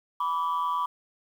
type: tone pair together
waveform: sine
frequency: 987.8 / 1156.3 Hz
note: B5 / D6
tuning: 0 / -27 cents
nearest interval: minor third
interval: 273 cents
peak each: -26 dBFS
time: 0.2-0.86 s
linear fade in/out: 5 ms
effects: tanh soft clip ceiling -21 dBFS + 9-bit